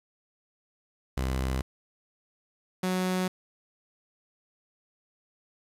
sawtooth tone pair in turn, 65.2 / 184.41 Hz, C2 / F#3, -5 / -6 cents, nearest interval octave + tritone, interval 1799 cents, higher second, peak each -23 / -22 dBFS, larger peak second, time 1.17-1.62 / 2.83-3.28 s, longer neither, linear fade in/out 5 ms, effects resampled to 32000 Hz + 8-bit

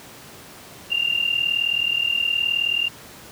sine tone pair together, 2773 / 2812 Hz, F7 / F7, -13 / +11 cents, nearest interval unison, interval 24 cents, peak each -22 dBFS, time 0.9-2.89 s, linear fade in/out 20 ms, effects pink hiss -42 dBFS RMS until 3.31 s + high-pass 100 Hz 12 dB/octave

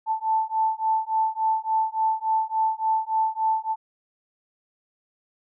sine beating tone pair, 880 / 883.5 Hz, A5 / A5, 0 / +7 cents, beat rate 3.5 Hz, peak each -24 dBFS, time 0.06-3.76 s, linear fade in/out 50 ms, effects none

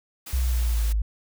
white noise, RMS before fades -38 dBFS, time 0.26-0.93 s, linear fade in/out 10 ms
sine exponential sweep, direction down, 64.6 to 51.91 Hz, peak -20 dBFS, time 0.33-1.02 s, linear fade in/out 5 ms
effects none

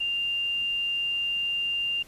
sine tone, 2794 Hz, F7, in tune, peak -25 dBFS, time 0-2.03 s, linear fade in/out 10 ms, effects pink hiss -53 dBFS RMS until 2.07 s + resampled to 32000 Hz

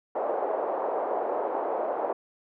white band-pass noise, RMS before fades -29 dBFS, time 0.15-2.13 s, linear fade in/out 5 ms, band 420 to 780 Hz, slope 24 dB/octave, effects none

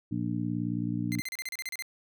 harmonic tone, 59 Hz, A#1, 22 cents sharp, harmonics 2 / 3 / 4 / 5, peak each -34 / -34 / -34 / -34 dBFS, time 0.11-1.21 s, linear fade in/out 10 ms
sawtooth tone bursts, 2076 Hz, C7, 14 cents flat, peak -30 dBFS, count 11, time 1.12-1.823 s, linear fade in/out 0 ms, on 33 ms, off 34 ms
effects none

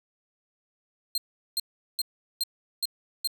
sawtooth tone bursts, 4186 Hz, C8, in tune, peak -22 dBFS, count 6, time 1.15-3.274 s, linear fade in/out 2 ms, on 29 ms, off 390 ms, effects none

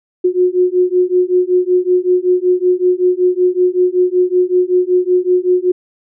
sine beating tone pair, 360 / 365.3 Hz, F#4 / F#4, -47 / -22 cents, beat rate 5.3 Hz, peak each -13 dBFS, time 0.24-5.72 s, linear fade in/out 10 ms, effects none

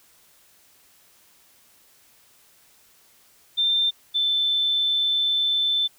sine tone pair in turn, 3583 / 3532 Hz, A7 / A7, +31 / +6 cents, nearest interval unison, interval 25 cents, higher first, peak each -18 / -19 dBFS, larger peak first, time 3.57-3.91 / 4.14-5.88 s, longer second, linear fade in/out 20 ms, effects white hiss -57 dBFS RMS until 5.98 s

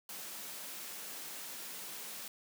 white high-pass noise, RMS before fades -45 dBFS, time 0.09-2.28 s, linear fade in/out 2 ms, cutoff 150 Hz, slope 96 dB/octave, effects none

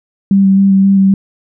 sine tone with vibrato, 194.8 Hz, G3, 11 cents flat, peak -5 dBFS, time 0.31-1.14 s, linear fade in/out 2 ms, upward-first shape square, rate 3.8 Hz, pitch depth 13 cents each way, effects none

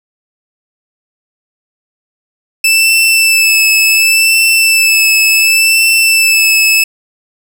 sawtooth tone with vibrato, 2637 Hz, E7, in tune, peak -3 dBFS, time 2.64-6.84 s, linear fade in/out 5 ms, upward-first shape sine, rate 0.69 Hz, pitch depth 24 cents each way, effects none

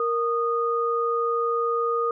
sine tone pair together, 466.2 / 1232.8 Hz, A#4 / D#6, 0 / -16 cents, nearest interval octave + perfect fourth, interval 1684 cents, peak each -24 dBFS, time 0-2.11 s, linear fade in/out 2 ms, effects none

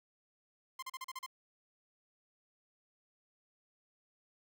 sawtooth tone bursts, 1046.5 Hz, C6, in tune, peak -37 dBFS, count 7, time 0.79-1.263 s, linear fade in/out 5 ms, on 35 ms, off 38 ms, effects none

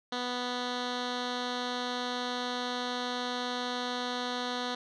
10% pulse tone with low-pass filter, 246.9 Hz, B3, in tune, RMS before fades -34 dBFS, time 0.12-4.75 s, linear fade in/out 5 ms, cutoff 4200 Hz, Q 2.7, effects none

